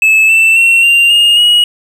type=tone with pitch steps; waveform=triangle; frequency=2606 / 2662 / 2720 / 2779 / 2839 / 2900 Hz; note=E7 / E7 / F7 / F7 / F7 / F#7; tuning=-20 / +16 / -46 / -9 / +28 / -35 cents; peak=-3 dBFS; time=0.02-1.64 s; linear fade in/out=2 ms; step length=270 ms; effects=none